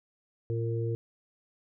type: harmonic tone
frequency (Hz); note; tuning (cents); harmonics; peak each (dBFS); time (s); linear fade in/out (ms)
115; A#2; -23; 1 / 3 / 4; -29 / -37 / -35; 0.5-0.95; 0
effects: none